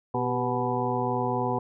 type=harmonic tone with a mistuned harmonic; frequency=123.47 Hz; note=B2; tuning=in tune; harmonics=1 / 2 / 3 / 4 / 6 / 7 / 8; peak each=-32 / -32 / -32 / -32 / -32 / -32 / -32 dBFS; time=0.14-1.59 s; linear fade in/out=5 ms; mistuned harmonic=3; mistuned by=+73 cents; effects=none